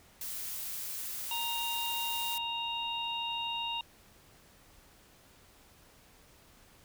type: noise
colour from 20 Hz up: blue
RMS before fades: -39 dBFS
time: 0.21-2.38 s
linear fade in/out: 2 ms
type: harmonic tone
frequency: 933 Hz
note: A#5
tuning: 1 cent sharp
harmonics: 1 / 3 / 4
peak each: -37 / -36 / -40 dBFS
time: 1.31-3.81 s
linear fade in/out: 2 ms
effects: pink hiss -60 dBFS RMS until 6.84 s